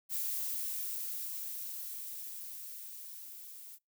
violet noise with level ramp, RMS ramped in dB -35 to -50 dBFS, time 0.09-3.79 s, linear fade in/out 50 ms, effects noise-tail reverb RT60 0.2 s tail -25 dB re dry

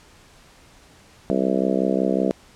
harmonic tone, 65.41 Hz, C2, in tune, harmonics 3 / 4 / 5 / 6 / 7 / 8 / 9 / 10, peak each -24 / -25 / -26 / -27 / -27 / -28 / -29 / -29 dBFS, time 1.3-2.31 s, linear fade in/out 0 ms, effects pink hiss -51 dBFS RMS until 2.55 s + low-pass 9000 Hz 12 dB/octave

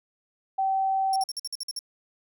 sine tone, 771 Hz, G5, 29 cents flat, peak -22 dBFS, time 0.58-1.24 s, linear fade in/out 10 ms
30% pulse tone bursts, 5500 Hz, F8, 27 cents flat, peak -26 dBFS, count 9, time 1.13-1.791 s, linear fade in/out 2 ms, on 29 ms, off 50 ms
effects none

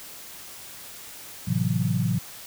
sine chord, F# half-diminished seventh, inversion first, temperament equal, 110 / 130.81 / 164.81 / 185 Hz, A2 / C3 / E3 / F#3, 0 / 0 / 0 / 0 cents, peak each -27 dBFS, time 1.47-2.19 s, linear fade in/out 10 ms, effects white hiss -42 dBFS RMS until 2.46 s

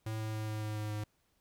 square tone with pitch steps, 109.8 / 109.1 / 108.41 / 107.73 / 107.04 / 106.37 / 105.69 Hz, A2 / A2 / A2 / A2 / A2 / G#2 / G#2, -3 / -14 / -25 / -36 / -47 / +42 / +31 cents, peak -36 dBFS, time 0.06-1.04 s, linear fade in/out 5 ms, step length 140 ms, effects pink hiss -75 dBFS RMS until 1.4 s

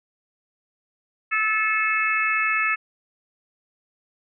harmonic tone, 434.9 Hz, A4, 20 cents flat, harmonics 3 / 4 / 5 / 6, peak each -25 / -25 / -25 / -25 dBFS, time 1.31-2.76 s, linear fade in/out 20 ms, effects none

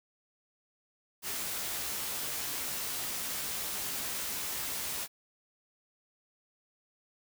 white noise with comb filter, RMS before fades -36 dBFS, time 1.22-5.08 s, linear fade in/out 50 ms, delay 15 ms, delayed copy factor +0.5, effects none

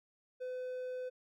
triangle tone, 506 Hz, B4, 42 cents sharp, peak -36 dBFS, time 0.4-1.1 s, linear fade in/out 20 ms, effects none

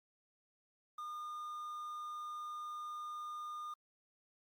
triangle tone with quantisation, 1216 Hz, D#6, 40 cents flat, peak -40 dBFS, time 0.98-3.74 s, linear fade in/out 5 ms, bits 11, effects Opus 48 kbps

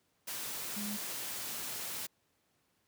sine tone in noise, 207.7 Hz, G#3, in tune, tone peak -38 dBFS, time 0.76-0.97 s, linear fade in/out 10 ms, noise white, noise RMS -40 dBFS, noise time 0.27-2.07 s, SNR -1 dB, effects pink hiss -75 dBFS RMS until 2.87 s + high-pass 100 Hz 12 dB/octave

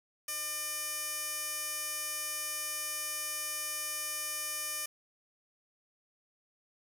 15% pulse tone with band-pass filter, 600 Hz, D5, 37 cents sharp, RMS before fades -37 dBFS, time 0.28-4.86 s, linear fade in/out 5 ms, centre 12000 Hz, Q 0.97, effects none

